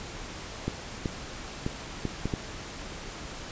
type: clicks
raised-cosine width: 3 ms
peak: -15 dBFS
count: 6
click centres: 0.68 / 1.058 / 1.664 / 2.053 / 2.256 / 2.338 s
effects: pink hiss -40 dBFS RMS until 3.51 s + resampled to 16000 Hz